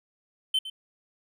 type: tone with echo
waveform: triangle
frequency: 3080 Hz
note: G7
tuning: 31 cents flat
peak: -20 dBFS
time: 0.54-0.59 s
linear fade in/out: 5 ms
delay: 110 ms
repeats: 1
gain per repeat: -13 dB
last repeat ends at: 0.7 s
effects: none